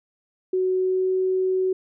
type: tone with pitch glide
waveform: sine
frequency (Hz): 371.8 to 374.2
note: F#4 to F#4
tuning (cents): +8 to +20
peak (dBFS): -19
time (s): 0.53-1.73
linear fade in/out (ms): 5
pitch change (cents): +12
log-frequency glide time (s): 0.75-1.11
effects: none